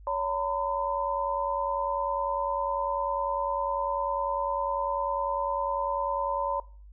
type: tone cluster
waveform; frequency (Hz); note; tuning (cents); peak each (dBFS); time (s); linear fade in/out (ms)
sine; 563 / 919 / 1009; C#5 / A#5 / B5; +27 / -25 / +37; -31; 0.07-6.6; 2
effects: noise-tail reverb RT60 0.4 s tail -20 dB re dry + added 50 Hz sine -46 dBFS peak until 6.92 s